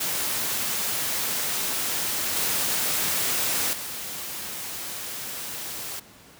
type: noise with level steps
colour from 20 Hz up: white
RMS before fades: -27 / -25 / -34 dBFS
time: 0-6 s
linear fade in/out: 10 ms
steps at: 2.36 / 3.73 s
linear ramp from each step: 2 ms
effects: pink hiss -50 dBFS RMS until 6.39 s + high-pass 80 Hz 12 dB/octave